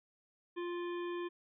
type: harmonic tone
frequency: 349.2 Hz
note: F4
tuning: in tune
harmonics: 1 / 3 / 5 / 7 / 9 / 10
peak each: -37 / -46 / -51 / -55 / -57 / -61 dBFS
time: 0.56-1.29 s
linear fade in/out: 20 ms
effects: none